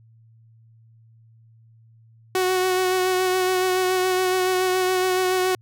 sawtooth tone with vibrato, 370 Hz, F#4, in tune, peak -15 dBFS, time 2.35-5.55 s, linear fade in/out 2 ms, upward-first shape sine, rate 7.1 Hz, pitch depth 19 cents each way, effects added 113 Hz sine -50 dBFS peak until 5.61 s

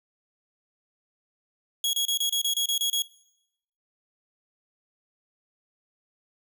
sawtooth tone bursts, 3322 Hz, G#7, in tune, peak -20 dBFS, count 10, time 1.84-3.021 s, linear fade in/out 2 ms, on 92 ms, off 29 ms, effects noise-tail reverb RT60 0.8 s tail -20 dB re dry

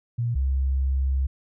sine tone pair in turn, 118.6 / 66.79 Hz, A#2 / C2, +30 / +36 cents, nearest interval minor seventh, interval 994 cents, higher first, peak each -22 / -20 dBFS, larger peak second, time 0.18-0.35 / 0.35-1.27 s, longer second, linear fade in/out 10 ms, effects none

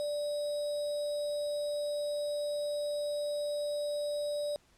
sine tone with sample-and-hold, 587.3 Hz, D5, in tune, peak -31 dBFS, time 0-4.56 s, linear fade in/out 0 ms, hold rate 4410 Hz, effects pink hiss -66 dBFS RMS until 4.77 s + low-pass 10000 Hz 12 dB/octave

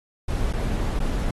brown noise with dropouts, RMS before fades -24 dBFS, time 0.28-1.31 s, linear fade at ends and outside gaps 5 ms, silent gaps 0.528-0.533 / 0.993-1.001 s, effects AAC 32 kbps

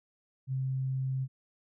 sine tone, 132 Hz, C3, 16 cents sharp, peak -29 dBFS, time 0.47-1.28 s, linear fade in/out 50 ms, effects none

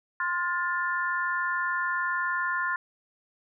sine chord, F major, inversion second, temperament equal with one note detuned, 1046.5 / 1419.7 / 1760 Hz, C6 / F6 / A6, 0 / +28 / 0 cents, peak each -30 dBFS, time 0.2-2.76 s, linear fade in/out 2 ms, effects none

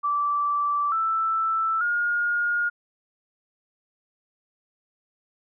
sine tone with pitch steps, 1163 / 1324 / 1426 Hz, D6 / E6 / F6, -17 / +7 / +36 cents, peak -21 dBFS, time 0.03-2.7 s, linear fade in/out 20 ms, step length 890 ms, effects none

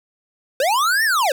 square linear two-way sweep, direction up then down, 493.9 to 1864.7 to 493.9 Hz, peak -16 dBFS, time 0.6-1.32 s, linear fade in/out 2 ms, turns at 1.04 s, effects none

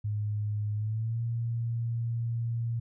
sine tone with pitch glide, 105 to 116.5 Hz, G#2 to A#2, +19 to -1 cents, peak -28 dBFS, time 0.04-2.8 s, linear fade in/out 10 ms, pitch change +180 cents, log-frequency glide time 0.74-1.21 s, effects none

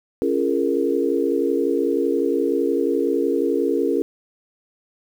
sine chord, Bb minor seventh, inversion first, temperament equal with one note detuned, 277.2 / 342.8 / 415.3 / 466.2 Hz, Db4 / F4 / Ab4 / Bb4, 0 / -32 / 0 / 0 cents, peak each -23 dBFS, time 0.22-4.02 s, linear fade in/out 0 ms, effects 8-bit

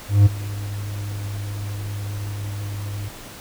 triangle tone with ADSR envelope, 101.8 Hz, G#2, 34 cents flat, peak -5 dBFS, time 0.08-3.09 s, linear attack 180 ms, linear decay 18 ms, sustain -19 dB, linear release 12 ms, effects pink hiss -39 dBFS RMS until 3.4 s

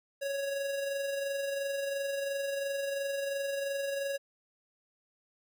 square tone with amplitude modulation, 555 Hz, C#5, 2 cents sharp, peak -31 dBFS, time 0.21-4.18 s, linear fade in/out 20 ms, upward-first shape sine, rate 22.9 Hz, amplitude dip 35%, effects none

